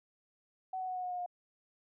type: tone with pitch steps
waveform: sine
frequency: 751 / 744.5 / 738.1 / 731.7 / 725.4 / 719.2 / 713 Hz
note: F#5 / F#5 / F#5 / F#5 / F#5 / F#5 / F5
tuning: +26 / +11 / -4 / -20 / -34 / -49 / +36 cents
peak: -35 dBFS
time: 0.73-1.262 s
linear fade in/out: 5 ms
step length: 76 ms
effects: none